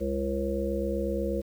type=harmonic tone; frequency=68.2 Hz; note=C#2; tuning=28 cents flat; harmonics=1 / 3 / 5 / 7 / 8; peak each=-33 / -33 / -33 / -33 / -33 dBFS; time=0-1.42 s; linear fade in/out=20 ms; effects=9-bit